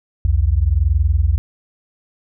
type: tone pair together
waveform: sine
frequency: 62.78 / 83.8 Hz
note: B1 / E2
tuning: +29 / +29 cents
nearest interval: perfect fourth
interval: 500 cents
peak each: -15 dBFS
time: 0.25-1.38 s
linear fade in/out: 0 ms
effects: none

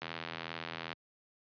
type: click train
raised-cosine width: 0.3 ms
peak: -22 dBFS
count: 76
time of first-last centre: 0.02-0.929 s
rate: 82.5 Hz
effects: high-pass 100 Hz 12 dB/octave + resampled to 11025 Hz

